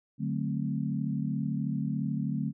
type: chord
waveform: sine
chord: D dominant seventh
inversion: none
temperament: equal with one note detuned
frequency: 146.83 / 185 / 218.6 / 261.6 Hz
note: D3 / F#3 / A3 / C4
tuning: 0 / 0 / -11 / 0 cents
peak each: -32 / -35 / -33 / -36 dBFS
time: 0.18-2.53 s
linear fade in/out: 50 ms
effects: none